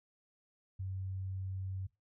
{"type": "tone", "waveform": "sine", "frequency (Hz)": 94.9, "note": "F#2", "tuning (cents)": 44, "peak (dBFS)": -37, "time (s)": [0.79, 1.87], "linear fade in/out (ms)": 10, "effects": ["noise-tail reverb RT60 0.2 s tail -18 dB re dry"]}